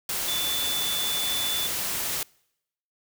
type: tone in noise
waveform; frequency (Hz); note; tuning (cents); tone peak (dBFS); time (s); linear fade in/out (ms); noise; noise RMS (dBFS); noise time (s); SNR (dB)
sine; 3490; A7; -15; -27; 0.28-1.67; 2; white; -29; 0.09-2.23; -1
effects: noise-tail reverb RT60 0.8 s tail -26 dB re dry